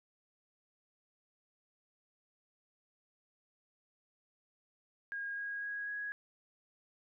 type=tone with pitch steps; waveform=sine; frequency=1629 / 1640.3 / 1651.7 / 1663.2 Hz; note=G#6 / G#6 / G#6 / G#6; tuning=-34 / -22 / -10 / +2 cents; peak=-37 dBFS; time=5.12-6.12 s; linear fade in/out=0 ms; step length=250 ms; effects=none